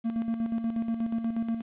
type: tone with tremolo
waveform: triangle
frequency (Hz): 228.4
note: A#3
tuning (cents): -35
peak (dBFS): -23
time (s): 0.04-1.62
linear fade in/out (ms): 20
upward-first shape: square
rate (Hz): 8.3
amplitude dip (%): 55
effects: resampled to 8000 Hz + 10-bit